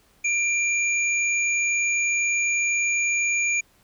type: tone pair together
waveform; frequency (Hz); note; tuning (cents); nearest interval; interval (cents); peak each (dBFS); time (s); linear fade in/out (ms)
sine; 2376 / 6726; D7 / G#8; +20 / +21; octave + tritone; 1801; -21 / -27; 0.24-3.61; 10
effects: pink hiss -60 dBFS RMS until 3.83 s